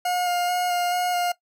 40% pulse tone with vibrato, 713 Hz, F5, 36 cents sharp, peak -21 dBFS, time 0.05-1.32 s, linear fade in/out 5 ms, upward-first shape square, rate 2.3 Hz, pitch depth 13 cents each way, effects noise-tail reverb RT60 0.1 s tail -18 dB re dry

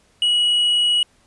triangle tone, 2916 Hz, F#7, 26 cents flat, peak -13 dBFS, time 0.22-1.03 s, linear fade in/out 2 ms, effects pink hiss -58 dBFS RMS until 1.26 s + resampled to 24000 Hz

